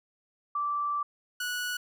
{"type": "tone pair in turn", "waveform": ["sine", "sawtooth"], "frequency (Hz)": [1167, 1470.3], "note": ["D6", "F#6"], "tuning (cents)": [-11, -11], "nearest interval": "major third", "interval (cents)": 400, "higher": "second", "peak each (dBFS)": -27, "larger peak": "neither", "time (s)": [[0.55, 1.03], [1.4, 1.77]], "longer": "first", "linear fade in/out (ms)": 5, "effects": []}